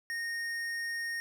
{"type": "tone with hard clipping", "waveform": "triangle", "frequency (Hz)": 1851, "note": "A#6", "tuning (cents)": -13, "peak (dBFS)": -35, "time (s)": [0.1, 1.2], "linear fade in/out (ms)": 0, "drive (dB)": 15, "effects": []}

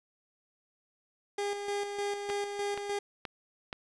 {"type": "tone with tremolo", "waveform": "30% pulse", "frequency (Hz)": 405.9, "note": "G#4", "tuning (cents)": -40, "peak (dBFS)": -28, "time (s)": [1.38, 2.99], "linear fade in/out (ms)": 5, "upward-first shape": "square", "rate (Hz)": 3.3, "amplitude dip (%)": 45}
{"type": "click train", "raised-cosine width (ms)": 0.3, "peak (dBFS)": -21, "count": 4, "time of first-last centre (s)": [2.3, 3.729], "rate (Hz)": 2.1}
{"effects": ["resampled to 22050 Hz", "10-bit"]}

